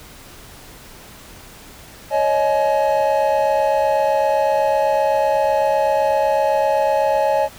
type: chord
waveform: triangle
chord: C# suspended second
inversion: none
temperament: equal with one note detuned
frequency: 554.4 / 622.3 / 849 Hz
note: C#5 / D#5 / G#5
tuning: 0 / 0 / +38 cents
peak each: -17 dBFS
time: 2.1-7.49 s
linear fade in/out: 50 ms
effects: pink hiss -41 dBFS RMS until 7.58 s